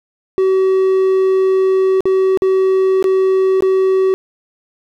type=tone with dropouts; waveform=triangle; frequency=379.7 Hz; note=F#4; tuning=45 cents sharp; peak=-8 dBFS; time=0.38-4.14 s; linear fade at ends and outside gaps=0 ms; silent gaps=2.006-2.055 / 2.374-2.421 / 3.026-3.042 / 3.606-3.623 s; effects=none